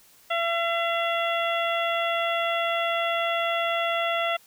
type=harmonic tone with a mistuned harmonic; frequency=676 Hz; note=E5; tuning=43 cents sharp; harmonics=1 / 2 / 3 / 4 / 5; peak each=-26 / -29 / -31 / -32 / -33 dBFS; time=0.3-4.37 s; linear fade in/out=10 ms; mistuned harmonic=4; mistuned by=+26 cents; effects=white hiss -56 dBFS RMS until 4.46 s